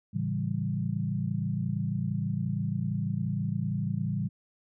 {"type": "chord", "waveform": "sine", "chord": "A dominant seventh", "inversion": "none", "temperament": "equal", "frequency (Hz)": [110, 138.59, 164.81, 196], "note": ["A2", "C#3", "E3", "G3"], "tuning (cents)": [0, 0, 0, 0], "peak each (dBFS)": -33, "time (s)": [0.13, 4.29], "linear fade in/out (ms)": 20, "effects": []}